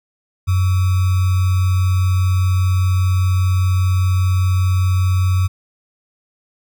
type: tone with sample-and-hold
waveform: sine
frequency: 92.5 Hz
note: F#2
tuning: in tune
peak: -12 dBFS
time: 0.47-5.48 s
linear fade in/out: 20 ms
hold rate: 1225 Hz
effects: none